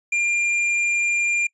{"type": "tone with tanh clipping", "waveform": "sine", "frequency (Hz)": 2396, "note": "D7", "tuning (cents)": 34, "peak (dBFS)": -20, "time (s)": [0.12, 1.47], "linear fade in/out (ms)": 5, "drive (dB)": 9, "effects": ["noise-tail reverb RT60 0.1 s tail -24 dB re dry", "resampled to 24000 Hz"]}